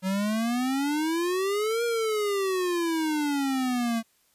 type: exponential two-way sweep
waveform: square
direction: up then down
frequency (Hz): 185 to 475 to 224.4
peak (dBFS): -25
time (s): 0.02-4.03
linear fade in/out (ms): 50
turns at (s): 1.84
effects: white hiss -66 dBFS RMS until 4.34 s + resampled to 32000 Hz